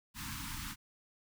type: band-stop noise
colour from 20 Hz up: pink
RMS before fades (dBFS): -42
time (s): 0.14-0.76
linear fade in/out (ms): 50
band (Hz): 310 to 880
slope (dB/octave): 96
effects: none